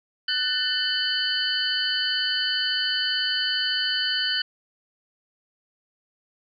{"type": "tone cluster", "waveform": "sine", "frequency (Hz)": [1498, 1785, 3019, 4271, 4602], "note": ["F#6", "A6", "F#7", "C8", "D8"], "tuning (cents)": [21, 24, 34, 35, -36], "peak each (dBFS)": [-29, -33, -25, -32, -29], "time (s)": [0.28, 4.42], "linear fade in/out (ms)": 5, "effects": []}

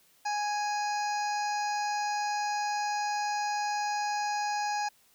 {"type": "harmonic tone", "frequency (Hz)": 830.6, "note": "G#5", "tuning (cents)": 0, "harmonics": [1, 2, 3, 5, 6, 7, 8], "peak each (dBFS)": [-29, -38, -42, -46, -42, -49, -44], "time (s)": [0.25, 4.89], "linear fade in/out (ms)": 10, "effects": ["white hiss -64 dBFS RMS until 5.14 s"]}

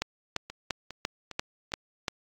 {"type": "two click trains", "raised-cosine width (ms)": 0.2, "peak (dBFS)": [-22, -11], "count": [4, 7], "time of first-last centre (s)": [[0.5, 1.72], [0.02, 2.082]], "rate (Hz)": [2.46, 2.91], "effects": ["AAC 64 kbps"]}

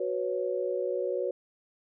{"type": "chord", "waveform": "sine", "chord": "F# suspended fourth", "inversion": "none", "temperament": "equal", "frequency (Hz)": [370, 493.9, 554.4], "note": ["F#4", "B4", "C#5"], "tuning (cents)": [0, 0, 0], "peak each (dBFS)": -32, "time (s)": [0, 1.31], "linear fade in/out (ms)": 5, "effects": []}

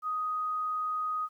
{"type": "tone", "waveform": "sine", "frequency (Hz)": 1249, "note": "D#6", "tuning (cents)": 6, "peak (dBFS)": -29, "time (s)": [0.02, 1.29], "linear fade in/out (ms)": 50, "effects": ["11-bit"]}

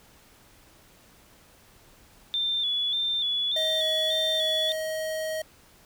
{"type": "tone with vibrato", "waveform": "sine", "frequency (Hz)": 3498, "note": "A7", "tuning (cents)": -11, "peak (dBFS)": -24, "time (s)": [2.34, 4.72], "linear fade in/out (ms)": 0, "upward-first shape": "square", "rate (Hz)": 1.7, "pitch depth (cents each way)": 41}
{"type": "tone", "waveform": "square", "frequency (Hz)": 631, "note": "D#5", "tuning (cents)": 24, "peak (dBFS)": -29, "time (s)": [3.56, 5.42], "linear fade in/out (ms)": 5}
{"effects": ["pink hiss -56 dBFS RMS until 5.85 s"]}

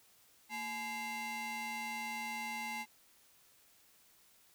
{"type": "ring-modulated tone", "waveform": "35% pulse", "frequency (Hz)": 620, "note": "D#5", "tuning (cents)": -6, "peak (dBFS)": -34, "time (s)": [0.49, 2.86], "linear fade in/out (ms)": 50, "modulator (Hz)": 1470, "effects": ["white hiss -66 dBFS RMS until 4.54 s"]}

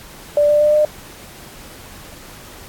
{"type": "tone with pitch steps", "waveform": "sine", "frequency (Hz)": [587.3, 592.8, 598.3, 603.8], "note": ["D5", "D5", "D5", "D5"], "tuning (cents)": [0, 16, 32, 48], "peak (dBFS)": -10, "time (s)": [0.37, 0.85], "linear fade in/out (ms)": 2, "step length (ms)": 120, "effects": ["pink hiss -39 dBFS RMS until 2.68 s", "AAC 64 kbps"]}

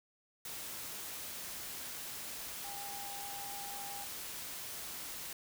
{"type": "tone in noise", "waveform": "sine", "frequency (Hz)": 804, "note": "G5", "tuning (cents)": 44, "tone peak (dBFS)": -46, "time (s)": [2.64, 4.04], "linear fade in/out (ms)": 2, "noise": "white", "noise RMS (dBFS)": -44, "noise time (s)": [0.45, 5.33], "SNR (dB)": -5, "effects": []}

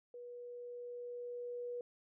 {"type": "tone with level ramp", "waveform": "sine", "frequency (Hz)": 485.2, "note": "B4", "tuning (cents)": -31, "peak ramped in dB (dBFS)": [-47, -39], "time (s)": [0.14, 1.81], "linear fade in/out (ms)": 2, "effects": []}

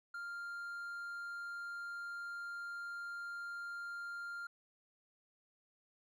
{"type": "tone", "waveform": "triangle", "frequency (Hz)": 1396.9, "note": "F6", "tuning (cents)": 0, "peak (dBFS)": -40, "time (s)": [0.14, 4.47], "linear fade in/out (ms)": 5, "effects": []}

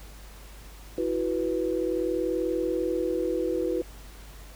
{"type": "chord", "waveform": "sine", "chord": "E suspended second", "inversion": "none", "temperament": "equal with one note detuned", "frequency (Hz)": [329.6, 370, 492.2], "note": ["E4", "F#4", "B4"], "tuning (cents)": [0, 0, -6], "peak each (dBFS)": -29, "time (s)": [0.98, 3.82], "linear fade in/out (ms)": 2, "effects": ["added 50 Hz sine -44 dBFS peak until 4.55 s", "pink hiss -50 dBFS RMS until 4.55 s"]}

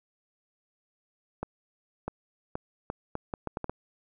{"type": "accelerating click train", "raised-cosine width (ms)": 1, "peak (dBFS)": -18, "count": 10, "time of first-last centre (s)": [1.43, 3.696], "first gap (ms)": 650, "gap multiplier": 0.73, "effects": []}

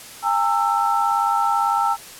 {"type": "tone cluster", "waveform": "sine", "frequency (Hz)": [808, 906, 1328], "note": ["G#5", "A#5", "E6"], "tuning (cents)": [-48, -50, 12], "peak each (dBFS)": -21, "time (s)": [0.22, 1.97], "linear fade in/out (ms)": 50, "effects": ["white hiss -39 dBFS RMS until 2.19 s", "low-pass 12000 Hz 12 dB/octave"]}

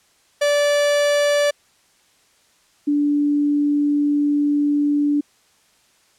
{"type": "tone pair in turn", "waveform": ["45% pulse", "sine"], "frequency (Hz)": [581, 291.2], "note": ["D5", "D4"], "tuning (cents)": [-19, -15], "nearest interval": "octave", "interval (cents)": 1196, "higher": "first", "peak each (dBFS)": -15, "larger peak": "neither", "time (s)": [[0.41, 1.51], [2.87, 5.21]], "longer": "second", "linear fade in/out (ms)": 10, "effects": ["white hiss -58 dBFS RMS until 6.18 s", "low-pass 9000 Hz 12 dB/octave"]}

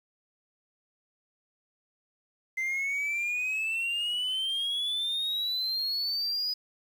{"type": "exponential sweep", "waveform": "sine", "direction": "up", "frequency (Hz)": [2065, 4978], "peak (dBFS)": -25, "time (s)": [2.57, 6.54], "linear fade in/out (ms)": 10, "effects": ["tanh soft clip ceiling -27 dBFS", "9-bit"]}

